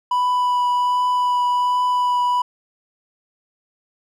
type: tone with vibrato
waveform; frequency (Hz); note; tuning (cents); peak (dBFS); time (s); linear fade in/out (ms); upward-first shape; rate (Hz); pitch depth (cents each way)
triangle; 987.8; B5; 0; -14; 0.11-2.42; 5; triangle; 1.3; 11
effects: none